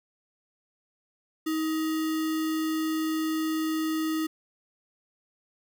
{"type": "tone with sample-and-hold", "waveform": "sine", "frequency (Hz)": 316.6, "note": "D#4", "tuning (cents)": 30, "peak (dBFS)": -25, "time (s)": [1.46, 4.27], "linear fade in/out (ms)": 10, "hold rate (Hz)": 1575, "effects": []}